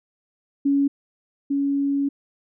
sine tone pair in turn, 280 / 280 Hz, C#4 / C#4, +18 / +18 cents, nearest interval unison, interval 0 cents, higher neither, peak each -16 / -19 dBFS, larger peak first, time 0.65-0.88 / 1.5-2.09 s, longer second, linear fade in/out 10 ms, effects none

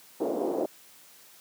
pink band-pass noise, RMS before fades -29 dBFS, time 0.2-0.66 s, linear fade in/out 5 ms, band 290 to 620 Hz, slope 24 dB/octave, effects white hiss -54 dBFS RMS until 1.4 s + high-pass 150 Hz 12 dB/octave

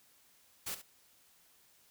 white noise with echo, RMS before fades -39 dBFS, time 0.66-0.75 s, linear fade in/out 10 ms, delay 70 ms, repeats 1, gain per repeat -12 dB, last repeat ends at 0.82 s, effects white hiss -66 dBFS RMS until 1.9 s

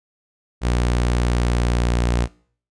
sawtooth tone with pitch glide, 60.1 to 59.38 Hz, B1 to A#1, -46 to +33 cents, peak -13 dBFS, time 0.61-2.28 s, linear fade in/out 50 ms, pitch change -21 cents, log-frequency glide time 1.29-1.92 s, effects noise-tail reverb RT60 0.5 s tail -22 dB re dry + resampled to 22050 Hz

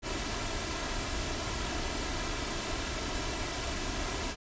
pink noise with comb filter, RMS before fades -34 dBFS, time 0.02-4.36 s, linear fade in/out 50 ms, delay 3 ms, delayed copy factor +0.5, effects resampled to 16000 Hz

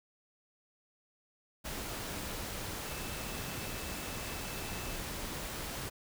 sine tone in noise, 2630 Hz, E7, 5 cents flat, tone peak -51 dBFS, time 2.84-4.97 s, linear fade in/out 20 ms, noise pink, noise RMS -40 dBFS, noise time 1.64-5.9 s, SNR -14 dB, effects none

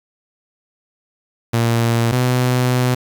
sawtooth tone pair in turn, 116.54 / 125.48 Hz, A#2 / B2, 0 / +28 cents, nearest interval minor second, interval 128 cents, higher second, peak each -10 dBFS, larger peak neither, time 1.53-2.12 / 2.12-2.95 s, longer second, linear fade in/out 10 ms, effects 7-bit

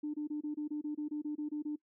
sine tone bursts, 299 Hz, D4, 31 cents sharp, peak -33 dBFS, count 13, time 0.03-1.76 s, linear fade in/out 10 ms, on 110 ms, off 25 ms, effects noise-tail reverb RT60 0.1 s tail -22 dB re dry + tanh soft clip ceiling -29 dBFS

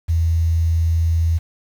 sine tone with quantisation, 82.41 Hz, E2, in tune, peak -14 dBFS, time 0.08-1.39 s, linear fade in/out 20 ms, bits 7, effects none

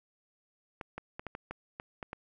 clicks, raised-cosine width 0.5 ms, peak -24 dBFS, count 9, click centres 0.812 / 0.98 / 1.195 / 1.267 / 1.351 / 1.51 / 1.799 / 2.028 / 2.131 s, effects none

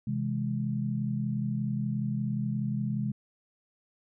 sine chord, C augmented, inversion none, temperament equal with one note detuned, 130.81 / 162.54 / 207.7 Hz, C3 / E3 / G#3, 0 / -24 / 0 cents, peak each -31 / -36 / -31 dBFS, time 0.07-3.12 s, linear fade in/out 5 ms, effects none

